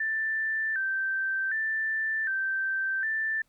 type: tone with vibrato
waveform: sine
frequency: 1661.2 Hz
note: G#6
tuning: in tune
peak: -26 dBFS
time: 0-3.42 s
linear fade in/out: 5 ms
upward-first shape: square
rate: 0.66 Hz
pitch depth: 110 cents each way
effects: pink hiss -71 dBFS RMS until 3.48 s